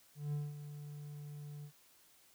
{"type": "tone with ADSR envelope", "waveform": "triangle", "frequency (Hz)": 146.83, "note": "D3", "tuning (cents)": 0, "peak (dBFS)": -32, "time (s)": [0.15, 1.72], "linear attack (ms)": 180, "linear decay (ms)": 200, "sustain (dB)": -11, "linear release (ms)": 79, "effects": ["white hiss -66 dBFS RMS until 2.34 s"]}